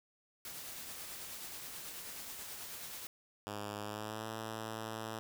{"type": "noise with tremolo", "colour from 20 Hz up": "white", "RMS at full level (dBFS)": -45, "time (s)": [0.45, 3.07], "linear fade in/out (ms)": 2, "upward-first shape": "triangle", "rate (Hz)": 9.3, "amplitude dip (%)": 30}
{"type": "tone with pitch glide", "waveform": "5% pulse", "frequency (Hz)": [103.83, 110.64], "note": ["G#2", "A2"], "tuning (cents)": [0, 10], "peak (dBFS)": -29, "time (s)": [3.47, 5.19], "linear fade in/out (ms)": 0, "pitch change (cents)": 110, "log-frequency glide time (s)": [3.81, 4.26]}
{"effects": []}